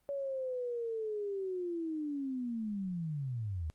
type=linear sweep; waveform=sine; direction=down; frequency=566 to 73.5 Hz; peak=-34 dBFS; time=0.09-3.7 s; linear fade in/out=0 ms; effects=pink hiss -75 dBFS RMS until 3.74 s + Opus 32 kbps